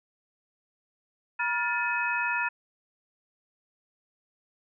sine tone cluster, 959 / 1410 / 1758 / 2539 Hz, A#5 / F6 / A6 / D#7, +49 / +16 / -2 / +34 cents, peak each -31 dBFS, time 1.39-2.49 s, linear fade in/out 10 ms, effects none

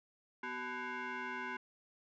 sine tone with frequency modulation, 246.9 Hz, B3, in tune, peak -37 dBFS, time 0.43-1.57 s, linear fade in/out 5 ms, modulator 625 Hz, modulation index 3.1, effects tanh soft clip ceiling -36 dBFS

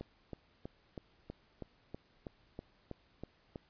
click train, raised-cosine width 2 ms, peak -29 dBFS, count 12, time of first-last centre 0.01-3.558 s, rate 3.1 Hz, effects pink hiss -69 dBFS RMS until 3.69 s + resampled to 11025 Hz

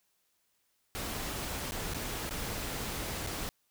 pink noise with dropouts, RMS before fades -37 dBFS, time 0.95-3.49 s, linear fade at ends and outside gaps 0 ms, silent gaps 1.71-1.72 / 1.937-1.945 / 2.293-2.309 / 3.265-3.271 s, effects white hiss -75 dBFS RMS until 3.7 s

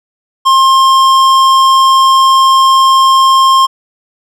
sine tone with tanh clipping, 1063 Hz, C6, 27 cents sharp, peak -6 dBFS, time 0.45-3.67 s, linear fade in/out 20 ms, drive 15 dB, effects none

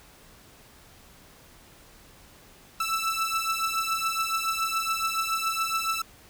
sawtooth beating tone pair, 1318.5 / 1325.6 Hz, E6 / E6, 0 / +9 cents, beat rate 7.1 Hz, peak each -25 dBFS, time 2.8-6.02 s, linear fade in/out 5 ms, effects pink hiss -53 dBFS RMS until 6.29 s

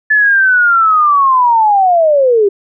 sine linear sweep, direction down, 1739 to 386.8 Hz, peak -6 dBFS, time 0.1-2.49 s, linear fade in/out 10 ms, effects none

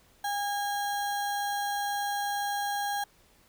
sine tone with sample-and-hold, 811 Hz, G#5, 41 cents flat, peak -28 dBFS, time 0.24-3.04 s, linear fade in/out 5 ms, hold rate 2450 Hz, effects pink hiss -62 dBFS RMS until 3.48 s

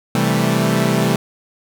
sawtooth chord, A minor seventh, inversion first, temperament equal, 130.81 / 164.81 / 196 / 220 Hz, C3 / E3 / G3 / A3, 0 / 0 / 0 / 0 cents, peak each -16 dBFS, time 0.15-1.16 s, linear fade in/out 2 ms, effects none

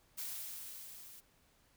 blue noise with level ramp, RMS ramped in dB -41 to -55 dBFS, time 0.17-1.21 s, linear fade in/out 20 ms, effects pink hiss -70 dBFS RMS until 1.76 s

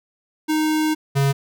square tone pair in turn, 310.1 / 138.49 Hz, D#4 / C#3, -6 / -1 cents, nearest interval octave + major second, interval 1395 cents, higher first, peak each -18 / -16 dBFS, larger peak second, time 0.48-0.95 / 1.15-1.33 s, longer first, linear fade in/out 20 ms, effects none

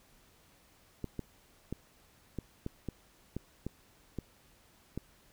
clicks, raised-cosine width 3 ms, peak -23 dBFS, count 10, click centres 1.043 / 1.193 / 1.726 / 2.387 / 2.664 / 2.887 / 3.366 / 3.666 / 4.187 / 4.976 s, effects pink hiss -64 dBFS RMS until 5.32 s

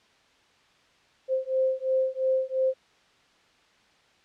sine beating tone pair, 522 / 524.9 Hz, C5 / C5, -4 / +5 cents, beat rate 2.9 Hz, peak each -26 dBFS, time 1.28-2.74 s, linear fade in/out 50 ms, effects white hiss -61 dBFS RMS until 4.24 s + low-pass 4000 Hz 12 dB/octave

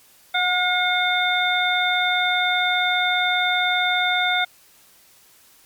harmonic tone with a mistuned harmonic, 719 Hz, F#5, 50 cents flat, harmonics 1 / 2 / 3 / 5, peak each -23 / -23 / -23 / -23 dBFS, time 0.34-4.45 s, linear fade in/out 10 ms, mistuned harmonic 1, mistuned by +22 cents, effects white hiss -53 dBFS RMS until 5.65 s + MP3 96 kbps

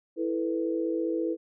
sine chord, E suspended fourth, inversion none, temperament just, 329.6 / 439.5 / 494.4 Hz, E4 / A4 / B4, 0 / -2 / +2 cents, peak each -28 / -33 / -32 dBFS, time 0.16-1.37 s, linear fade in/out 50 ms, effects none

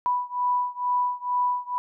sine beating tone pair, 986 / 988.2 Hz, B5 / B5, -3 / +1 cents, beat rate 2.2 Hz, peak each -25 / -26 dBFS, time 0.06-1.78 s, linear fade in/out 0 ms, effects none

